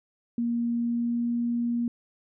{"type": "tone with pitch glide", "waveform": "sine", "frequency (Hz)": [235.7, 237.2], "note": ["A#3", "A#3"], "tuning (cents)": [19, 30], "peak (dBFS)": -24, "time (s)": [0.38, 1.88], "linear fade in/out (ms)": 2, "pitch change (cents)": 11, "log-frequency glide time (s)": [0.79, 1.28], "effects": []}